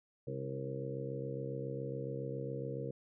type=harmonic tone with a mistuned harmonic; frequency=67.2 Hz; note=C2; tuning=47 cents sharp; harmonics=2 / 3 / 4 / 5 / 6 / 7 / 8; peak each=-41 / -49 / -50 / -48 / -49 / -42 / -47 dBFS; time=0.27-2.91 s; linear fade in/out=5 ms; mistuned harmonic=5; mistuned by=-44 cents; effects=none